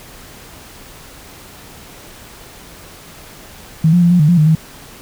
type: tone with pitch steps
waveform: sine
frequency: 159.9 / 176.1 / 172.2 / 177.5 / 150.4 / 174.7 / 153 / 159 Hz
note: D#3 / F3 / F3 / F3 / D3 / F3 / D#3 / D#3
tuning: +48 / +15 / -24 / +28 / +42 / +1 / -29 / +38 cents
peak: -7 dBFS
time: 3.84-4.552 s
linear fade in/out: 5 ms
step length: 89 ms
effects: pink hiss -38 dBFS RMS until 5.01 s